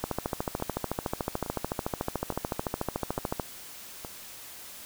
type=two click trains; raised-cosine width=1 ms; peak=-14 / -23 dBFS; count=47 / 5; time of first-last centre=0.04-3.398 / 0.6-4.048 s; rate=13.7 / 1.16 Hz; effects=white hiss -45 dBFS RMS until 4.85 s